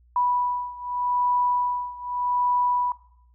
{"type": "beating tone pair", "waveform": "sine", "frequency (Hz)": [983, 983.83], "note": ["B5", "B5"], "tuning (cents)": [-8, -7], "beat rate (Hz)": 0.83, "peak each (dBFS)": [-24, -26], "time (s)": [0.16, 2.92], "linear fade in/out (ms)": 2, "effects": ["noise-tail reverb RT60 0.7 s tail -18 dB re dry", "added 60 Hz sine -54 dBFS peak until 3.34 s"]}